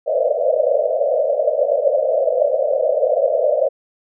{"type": "band-pass noise", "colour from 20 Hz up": "pink", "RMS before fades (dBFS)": -17, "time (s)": [0.06, 3.69], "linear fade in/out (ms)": 20, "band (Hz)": [500, 650], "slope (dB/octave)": 96, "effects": []}